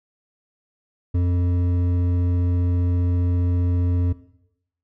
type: tone with hard clipping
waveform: sine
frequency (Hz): 88.5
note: F2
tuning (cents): +23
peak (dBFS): -19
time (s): 1.14-4.13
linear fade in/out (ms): 10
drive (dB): 9
effects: noise-tail reverb RT60 0.8 s tail -17 dB re dry